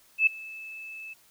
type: tone with ADSR envelope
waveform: sine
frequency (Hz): 2618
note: E7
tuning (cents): -13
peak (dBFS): -15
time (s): 0.18-1.14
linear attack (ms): 87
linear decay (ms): 7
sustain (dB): -23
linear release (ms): 14
effects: white hiss -60 dBFS RMS until 1.3 s